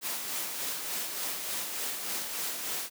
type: noise with tremolo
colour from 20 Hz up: white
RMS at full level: -33 dBFS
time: 0.01-2.9 s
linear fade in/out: 50 ms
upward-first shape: sine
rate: 3.4 Hz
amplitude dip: 40%
effects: high-pass 200 Hz 12 dB/octave